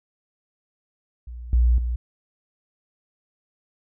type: tone with level steps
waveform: sine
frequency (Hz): 59.9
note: A#1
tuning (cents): +48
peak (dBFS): -33 / -14 / -22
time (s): 1.27-1.96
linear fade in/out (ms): 5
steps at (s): 1.53 / 1.78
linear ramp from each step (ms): 2
effects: none